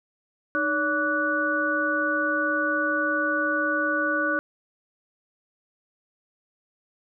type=tone cluster; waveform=sine; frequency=307.4 / 571 / 1155 / 1478 Hz; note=D#4 / D5 / D6 / F#6; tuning=-21 / -49 / -29 / -2 cents; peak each=-29 / -29 / -30 / -24 dBFS; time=0.55-4.39 s; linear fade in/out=0 ms; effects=none